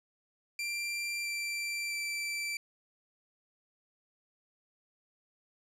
sawtooth tone with pitch steps, 2365 / 2350 / 2335 Hz, D7 / D7 / D7, +12 / +1 / -11 cents, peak -30 dBFS, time 0.59-2.57 s, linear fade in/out 2 ms, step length 660 ms, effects low-pass 11000 Hz 12 dB/octave

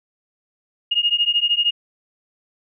sine beating tone pair, 2847 / 2860 Hz, F7 / F7, +33 / +41 cents, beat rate 13 Hz, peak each -19 dBFS, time 0.91-1.71 s, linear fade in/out 10 ms, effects none

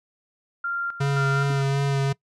sine tone with tremolo, 1389 Hz, F6, 10 cents flat, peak -24 dBFS, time 0.64-1.62 s, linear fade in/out 5 ms, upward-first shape square, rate 1.9 Hz, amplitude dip 70%
square tone with vibrato, 138.59 Hz, C#3, in tune, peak -21 dBFS, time 1-2.13 s, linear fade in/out 10 ms, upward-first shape sine, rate 2.7 Hz, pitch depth 17 cents each way
sine tone with exponential decay, 277.2 Hz, C#4, in tune, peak -28 dBFS, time 1.5-1.57 s, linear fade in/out 1 ms, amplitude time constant 15 ms
effects noise-tail reverb RT60 0.1 s tail -22 dB re dry + low-pass 7000 Hz 12 dB/octave

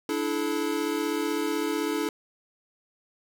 square chord, D suspended second, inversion none, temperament equal with one note detuned, 293.7 / 329.6 / 430.7 Hz, D4 / E4 / A4, 0 / 0 / -37 cents, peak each -31 dBFS, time 0.09-2.09 s, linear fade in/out 2 ms, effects none

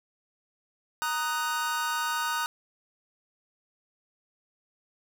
45% pulse chord, D# minor, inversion second, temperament just, 933.4 / 1244.5 / 1493.4 Hz, A#5 / D#6 / F#6, +2 / 0 / +16 cents, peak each -32 dBFS, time 1.02-2.46 s, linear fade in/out 0 ms, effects none

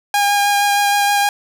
sawtooth tone with vibrato, 812 Hz, G#5, 39 cents flat, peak -9 dBFS, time 0.14-1.29 s, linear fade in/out 2 ms, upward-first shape sine, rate 6.4 Hz, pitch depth 12 cents each way, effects none

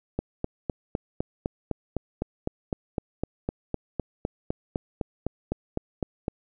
click train, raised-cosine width 2 ms, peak -13 dBFS, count 25, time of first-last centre 0.19-6.281 s, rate 3.94 Hz, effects none

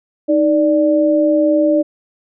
sine tone pair together, 311.1 / 587.3 Hz, D#4 / D5, 0 / 0 cents, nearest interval major seventh, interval 1100 cents, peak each -13 dBFS, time 0.28-1.83 s, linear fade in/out 20 ms, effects none

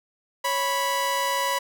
sawtooth tone pair together, 553 / 985.3 Hz, C#5 / B5, -4 / -4 cents, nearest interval minor seventh, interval 1000 cents, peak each -25 / -20 dBFS, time 0.44-1.59 s, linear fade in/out 10 ms, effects none

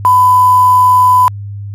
sine tone with quantisation, 1001 Hz, B5, 23 cents sharp, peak -4 dBFS, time 0.05-1.28 s, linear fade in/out 0 ms, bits 4, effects added 101 Hz sine -21 dBFS peak until 1.74 s + resampled to 32000 Hz

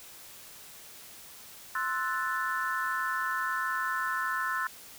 sine chord, F# half-diminished seventh, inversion second, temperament equal, 1046.5 / 1318.5 / 1480 / 1760 Hz, C6 / E6 / F#6 / A6, 0 / 0 / 0 / 0 cents, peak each -34 dBFS, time 1.75-4.67 s, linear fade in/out 2 ms, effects white hiss -49 dBFS RMS until 4.98 s

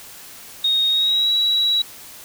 sine tone with pitch glide, 3729 to 3894 Hz, A#7 to B7, 0 to -25 cents, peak -15 dBFS, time 0.64-1.82 s, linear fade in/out 5 ms, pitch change +75 cents, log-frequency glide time 0.89-1.3 s, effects white hiss -40 dBFS RMS until 2.24 s

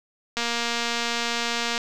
click train, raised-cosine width 0.2 ms, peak -9 dBFS, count 332, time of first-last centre 0.37-1.779 s, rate 235 Hz, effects none

